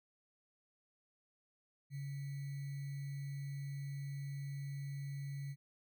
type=tone with sample-and-hold; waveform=sine; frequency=140 Hz; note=C#3; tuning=18 cents sharp; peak=-40 dBFS; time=1.9-5.56 s; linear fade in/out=50 ms; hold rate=2100 Hz; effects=none